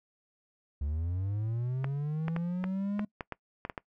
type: linear sweep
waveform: triangle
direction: up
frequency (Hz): 69.3 to 210.8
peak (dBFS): -28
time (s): 0.81-3.05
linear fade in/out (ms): 5
type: clicks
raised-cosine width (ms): 0.5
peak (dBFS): -20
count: 10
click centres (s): 1.844 / 2.282 / 2.364 / 2.641 / 2.994 / 3.208 / 3.323 / 3.651 / 3.698 / 3.778
effects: noise-tail reverb RT60 0.1 s tail -22 dB re dry